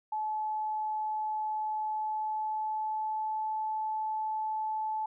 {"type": "tone with pitch glide", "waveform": "sine", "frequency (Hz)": [861, 868], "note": ["A5", "A5"], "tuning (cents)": [-38, -24], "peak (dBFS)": -30, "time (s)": [0.12, 5.06], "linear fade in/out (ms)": 5, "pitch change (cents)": 14, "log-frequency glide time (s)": [1.78, 3.49], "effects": []}